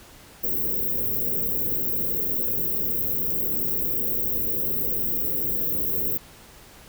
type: band-stop noise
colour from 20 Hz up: white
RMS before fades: -25 dBFS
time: 0.43-6.18 s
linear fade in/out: 10 ms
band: 530 to 14000 Hz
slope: 96 dB/octave
effects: pink hiss -48 dBFS RMS until 6.88 s